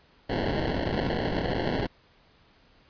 white noise with sample-and-hold, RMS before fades -28 dBFS, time 0.29-1.87 s, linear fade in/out 10 ms, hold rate 1225 Hz, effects pink hiss -60 dBFS RMS until 2.89 s + resampled to 11025 Hz

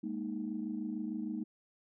sine chord, Ab suspended second, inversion none, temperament equal with one note detuned, 206.5 / 233.1 / 311.1 Hz, Ab3 / Bb3 / Eb4, -10 / 0 / 0 cents, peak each -39 / -39 / -39 dBFS, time 0.03-1.44 s, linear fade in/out 10 ms, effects tanh soft clip ceiling -26 dBFS

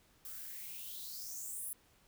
violet noise with high-pass filter sweep, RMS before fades -45 dBFS, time 0.25-1.73 s, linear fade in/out 0 ms, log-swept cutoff 1200 to 11000 Hz, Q 6, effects pink hiss -68 dBFS RMS until 2.07 s

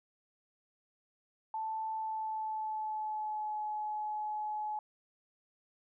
sine tone with pitch glide, 880 to 850 Hz, A5 to G#5, 0 to +40 cents, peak -34 dBFS, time 1.54-4.79 s, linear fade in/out 2 ms, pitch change -60 cents, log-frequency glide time 1.92-3.59 s, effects none

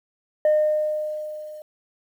sine tone with level ramp, 610 Hz, D#5, 34 cents flat, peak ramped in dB -12 to -36 dBFS, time 0.45-1.62 s, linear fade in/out 2 ms, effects tanh soft clip ceiling -13 dBFS + 9-bit

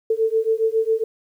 sine beating tone pair, 441.9 / 449.2 Hz, A4 / A4, +7 / +36 cents, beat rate 7.3 Hz, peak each -20 dBFS, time 0.1-1.04 s, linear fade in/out 5 ms, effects 9-bit

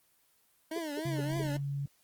25% pulse tone with vibrato, 311.7 Hz, D#4, 3 cents sharp, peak -31 dBFS, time 0.71-1.57 s, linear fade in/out 5 ms, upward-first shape triangle, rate 3.4 Hz, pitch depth 170 cents each way
sine tone bursts, 411.7 Hz, G#4, 15 cents flat, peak -34 dBFS, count 4, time 0.76-1.418 s, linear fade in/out 2 ms, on 22 ms, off 190 ms
sine tone with pitch glide, 138.59 to 140.52 Hz, C#3 to C#3, 0 to +24 cents, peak -32 dBFS, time 1.05-1.86 s, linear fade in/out 5 ms, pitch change +24 cents, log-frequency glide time 1.33-1.54 s
effects white hiss -69 dBFS RMS until 2.03 s + Opus 24 kbps

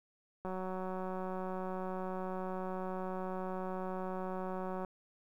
click train, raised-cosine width 1 ms, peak -27 dBFS, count 819, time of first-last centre 0.45-4.848 s, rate 186 Hz, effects 11-bit

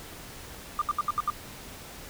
triangle tone bursts, 1197 Hz, D6, 33 cents sharp, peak -19 dBFS, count 6, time 0.79-1.301 s, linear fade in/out 2 ms, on 26 ms, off 71 ms, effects tanh soft clip ceiling -20 dBFS + pink hiss -44 dBFS RMS until 2.09 s

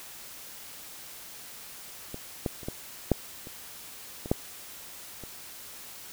clicks, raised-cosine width 2 ms, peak -23 / -14 / -30 / -18 / -7 / -29 / -24 / -9 / -28 dBFS, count 9, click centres 2.144 / 2.462 / 2.632 / 2.685 / 3.117 / 3.471 / 4.259 / 4.315 / 5.237 s, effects white hiss -45 dBFS RMS until 6.12 s

